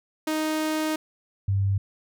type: tone pair in turn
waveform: sawtooth / sine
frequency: 311.4 / 98.32 Hz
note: D#4 / G2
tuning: +2 / +6 cents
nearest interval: octave + minor sixth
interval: 1996 cents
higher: first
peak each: -20 dBFS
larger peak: neither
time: 0.27-0.96 / 1.48-1.78 s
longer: first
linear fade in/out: 5 ms
effects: none